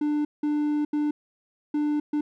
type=tone bursts at uneven times; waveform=triangle; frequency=297.2 Hz; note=D4; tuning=21 cents sharp; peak=-20 dBFS; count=5; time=0.01-0.25 / 0.43-0.85 / 0.93-1.11 / 1.74-2 / 2.13-2.21 s; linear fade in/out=5 ms; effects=none